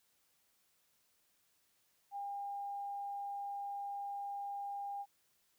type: tone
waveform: sine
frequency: 804 Hz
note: G5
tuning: 44 cents sharp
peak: -39 dBFS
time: 2.11-5.06 s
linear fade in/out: 50 ms
effects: white hiss -75 dBFS RMS until 5.58 s